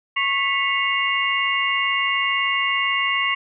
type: tone cluster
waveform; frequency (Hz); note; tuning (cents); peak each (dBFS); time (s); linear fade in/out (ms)
sine; 1097 / 1984 / 2191 / 2801; C#6 / B6 / C#7 / F7; -18 / +7 / -21 / +4; -24; 0.16-3.35; 10
effects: none